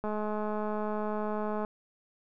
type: click train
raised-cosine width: 1 ms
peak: -21 dBFS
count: 342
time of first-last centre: 0.04-1.648 s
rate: 212 Hz
effects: none